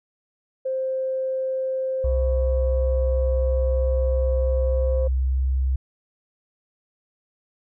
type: tone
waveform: sine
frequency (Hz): 524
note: C5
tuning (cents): +2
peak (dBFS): -22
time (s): 0.65-5.08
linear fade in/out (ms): 10
type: tone with pitch glide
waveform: sine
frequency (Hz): 64.5 to 65.59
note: C2 to C2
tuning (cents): -24 to +5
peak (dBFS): -18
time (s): 2.04-5.76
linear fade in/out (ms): 5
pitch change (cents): +29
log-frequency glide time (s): 4.99-5.41
effects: tanh soft clip ceiling -13 dBFS